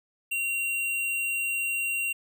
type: tone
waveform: square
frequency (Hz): 2754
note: F7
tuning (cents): -25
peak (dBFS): -27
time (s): 0.31-2.13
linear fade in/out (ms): 10
effects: none